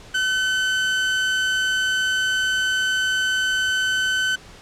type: tone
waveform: 30% pulse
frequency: 1520 Hz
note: F#6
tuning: 46 cents sharp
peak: -16 dBFS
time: 0.14-4.36 s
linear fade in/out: 10 ms
effects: pink hiss -44 dBFS RMS until 4.61 s + low-pass 7000 Hz 12 dB/octave